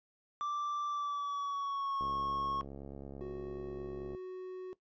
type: tone with pitch glide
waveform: triangle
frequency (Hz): 1173 to 1094.4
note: D6 to C#6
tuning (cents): -2 to -23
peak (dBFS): -32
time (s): 0.41-2.61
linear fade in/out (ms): 0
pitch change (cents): -121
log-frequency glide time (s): 0.88-2.02
type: click train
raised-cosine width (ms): 2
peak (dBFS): -33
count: 149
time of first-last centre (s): 2.01-4.149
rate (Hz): 69.2
type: tone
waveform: triangle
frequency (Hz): 370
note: F#4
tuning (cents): 0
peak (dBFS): -38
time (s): 3.21-4.73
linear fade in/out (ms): 0
effects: noise-tail reverb RT60 0.1 s tail -17 dB re dry + resampled to 16000 Hz